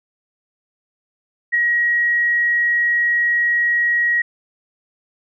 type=tone with ADSR envelope; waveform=sine; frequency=1900 Hz; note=A#6; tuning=33 cents sharp; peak=-12 dBFS; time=1.52-4.22 s; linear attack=23 ms; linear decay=11 ms; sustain=-2 dB; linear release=6 ms; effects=none